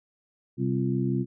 harmonic tone with a mistuned harmonic, 65.41 Hz, C2, in tune, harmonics 2 / 3 / 4 / 5, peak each -27 / -29 / -30 / -31 dBFS, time 0.57-1.26 s, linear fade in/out 50 ms, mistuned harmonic 5, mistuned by +99 cents, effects none

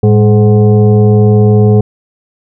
sine tone with frequency modulation, 109.7 Hz, A2, 5 cents flat, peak -3 dBFS, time 0.03-1.81 s, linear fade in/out 5 ms, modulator 314 Hz, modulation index 0.99, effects none

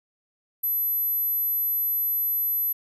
sine tone, 12000 Hz, F#9, 23 cents sharp, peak -22 dBFS, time 0.63-2.73 s, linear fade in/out 10 ms, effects none

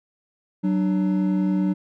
triangle tone pair together, 187.8 / 298.1 Hz, F#3 / D4, +26 / +26 cents, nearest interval minor sixth, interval 800 cents, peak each -18 / -22 dBFS, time 0.63-1.74 s, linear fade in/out 20 ms, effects none

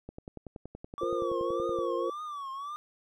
click train, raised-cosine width 2 ms, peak -28 dBFS, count 19, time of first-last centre 0.09-1.788 s, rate 10.6 Hz
triangle tone with vibrato, 1146 Hz, D6, 43 cents flat, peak -34 dBFS, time 0.98-2.76 s, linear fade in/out 0 ms, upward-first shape triangle, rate 1.8 Hz, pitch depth 140 cents each way
sine chord, F suspended fourth, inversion none, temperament equal, 349.2 / 466.2 / 523.3 Hz, F4 / Bb4 / C5, 0 / 0 / 0 cents, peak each -33 dBFS, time 1.01-2.1 s, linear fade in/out 5 ms
effects none

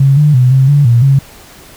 sine tone with pitch steps, 137 / 149.2 / 126.2 / 132.9 / 143.9 / 118.5 / 136.9 Hz, C#3 / D3 / B2 / C3 / D3 / A#2 / C#3, -20 / +28 / +38 / +27 / -35 / +29 / -21 cents, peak -4 dBFS, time 0-1.19 s, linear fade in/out 5 ms, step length 170 ms, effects pink hiss -37 dBFS RMS until 1.76 s

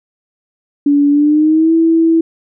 sine tone with pitch glide, 286.9 to 327.7 Hz, D4 to E4, -40 to -10 cents, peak -7 dBFS, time 0.86-2.21 s, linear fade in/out 5 ms, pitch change +230 cents, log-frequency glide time 1.1-1.73 s, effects none

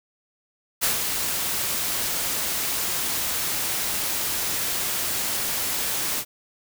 white noise with ADSR envelope, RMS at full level -21 dBFS, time 0.81-6.25 s, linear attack 27 ms, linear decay 130 ms, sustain -5 dB, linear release 63 ms, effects none

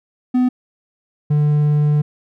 triangle tone pair in turn, 251.2 / 148.5 Hz, B3 / D3, +30 / +20 cents, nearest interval major sixth, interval 910 cents, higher first, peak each -10 dBFS, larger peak neither, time 0.34-0.49 / 1.3-2.02 s, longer second, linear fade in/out 10 ms, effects none

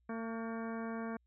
harmonic tone with a mistuned harmonic, 226.5 Hz, A#3, 50 cents flat, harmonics 1 / 2 / 3 / 4 / 5 / 6 / 7 / 8 / 10, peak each -39 / -45 / -47 / -52 / -49 / -53 / -52 / -56 / -59 dBFS, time 0.09-1.17 s, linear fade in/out 5 ms, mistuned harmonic 6, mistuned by +65 cents, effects added 60 Hz sine -70 dBFS peak until 1.26 s

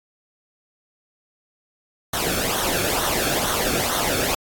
pink noise with flanger, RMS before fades -23 dBFS, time 2.13-4.35 s, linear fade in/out 5 ms, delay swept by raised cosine 0.4 to 1.04 ms, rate 2.2 Hz, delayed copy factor -0.65, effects AAC 64 kbps

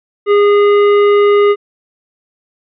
triangle tone with hard clipping, 409.6 Hz, G#4, 24 cents flat, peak -8 dBFS, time 0.26-1.56 s, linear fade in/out 50 ms, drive 15 dB, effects resampled to 11025 Hz

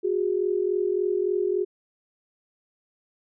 sine tone pair together, 364.6 / 408.1 Hz, F#4 / G#4, -25 / -30 cents, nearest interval major second, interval 195 cents, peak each -24 / -25 dBFS, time 0.03-1.65 s, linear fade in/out 20 ms, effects none

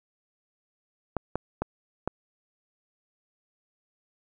clicks, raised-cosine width 1 ms, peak -13 dBFS, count 4, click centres 1.167 / 1.356 / 1.62 / 2.076 s, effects none

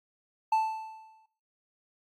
triangle tone with exponential decay, 880 Hz, A5, in tune, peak -19 dBFS, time 0.52-1.26 s, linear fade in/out 5 ms, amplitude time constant 160 ms, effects noise-tail reverb RT60 0.6 s tail -20 dB re dry + AAC 48 kbps

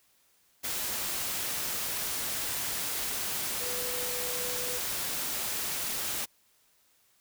sine tone in noise, 493.9 Hz, B4, in tune, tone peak -39 dBFS, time 3.6-4.79 s, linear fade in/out 20 ms, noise white, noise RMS -33 dBFS, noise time 0.63-6.26 s, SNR -9 dB, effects white hiss -67 dBFS RMS until 7.2 s

